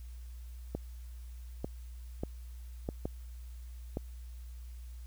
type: clicks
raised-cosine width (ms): 2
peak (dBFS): -21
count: 6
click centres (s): 0.75 / 1.645 / 2.235 / 2.889 / 3.055 / 3.971
effects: added 60 Hz sine -43 dBFS peak until 5.06 s + white hiss -64 dBFS RMS until 5.06 s